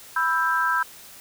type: chord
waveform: sine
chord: E minor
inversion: second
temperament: just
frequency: 988.9 / 1318.5 / 1582.2 Hz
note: B5 / E6 / G6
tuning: +2 / 0 / +16 cents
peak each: -25 / -24 / -23 dBFS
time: 0.16-0.83 s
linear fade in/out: 5 ms
effects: white hiss -45 dBFS RMS until 1.2 s